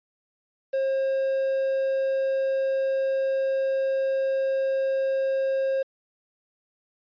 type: tone with quantisation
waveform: triangle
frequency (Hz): 536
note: C5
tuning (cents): +42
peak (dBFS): -20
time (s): 0.73-5.83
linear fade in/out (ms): 10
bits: 8
effects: resampled to 11025 Hz